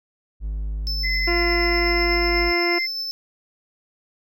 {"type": "tone", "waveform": "triangle", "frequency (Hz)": 51.91, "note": "G#1", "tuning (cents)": 0, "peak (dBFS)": -22, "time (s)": [0.4, 2.53], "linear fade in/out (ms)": 50}
{"type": "tone with tremolo", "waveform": "triangle", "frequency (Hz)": 5274, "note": "E8", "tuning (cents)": 0, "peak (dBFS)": -23, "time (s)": [0.87, 3.11], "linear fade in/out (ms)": 0, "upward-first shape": "triangle", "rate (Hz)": 8.1, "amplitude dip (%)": 30}
{"type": "tone with pitch glide", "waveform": "sine", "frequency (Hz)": [2041, 2085], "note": ["C7", "C7"], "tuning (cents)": [-44, -7], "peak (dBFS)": -22, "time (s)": [1.03, 2.87], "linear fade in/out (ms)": 20, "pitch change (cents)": 37, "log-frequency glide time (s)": [1.62, 2.35]}
{"type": "harmonic tone", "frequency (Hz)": 346.5, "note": "F4", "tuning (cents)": -14, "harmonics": [1, 2, 3, 4, 5, 6, 7, 8], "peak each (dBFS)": [-22, -28, -32, -34, -36, -38, -39, -40], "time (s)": [1.27, 2.79], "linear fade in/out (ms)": 10}
{"effects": []}